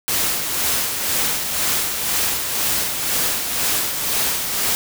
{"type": "noise with tremolo", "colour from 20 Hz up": "white", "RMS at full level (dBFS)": -19, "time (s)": [0.08, 4.75], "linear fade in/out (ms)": 0, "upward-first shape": "sine", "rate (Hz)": 2, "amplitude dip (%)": 45, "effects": []}